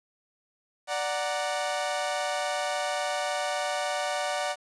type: chord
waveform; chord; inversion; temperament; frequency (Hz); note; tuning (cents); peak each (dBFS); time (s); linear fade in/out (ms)
sawtooth; D augmented; none; equal; 587.3 / 740 / 932.3; D5 / F#5 / A#5; 0 / 0 / 0; -27 / -27 / -33; 0.87-4.56; 50
effects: resampled to 22050 Hz + 9-bit